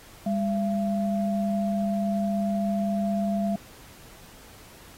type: tone pair together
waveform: sine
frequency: 201.5 / 677.8 Hz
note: G3 / E5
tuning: +48 / +48 cents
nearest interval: octave + major sixth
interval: 2100 cents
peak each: -24 / -29 dBFS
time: 0.26-3.56 s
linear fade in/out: 5 ms
effects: pink hiss -50 dBFS RMS until 4.97 s + AAC 48 kbps